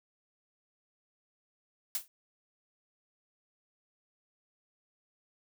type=noise with exponential decay; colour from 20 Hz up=blue; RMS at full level=-29 dBFS; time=1.95-2.08 s; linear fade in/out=1 ms; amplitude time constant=27 ms; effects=none